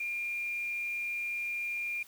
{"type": "tone with amplitude modulation", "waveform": "sine", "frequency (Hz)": 2400, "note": "D7", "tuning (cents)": 37, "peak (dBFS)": -31, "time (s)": [0, 2.03], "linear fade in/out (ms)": 5, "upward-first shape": "sine", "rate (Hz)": 213, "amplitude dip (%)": 25, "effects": ["white hiss -56 dBFS RMS until 2.07 s"]}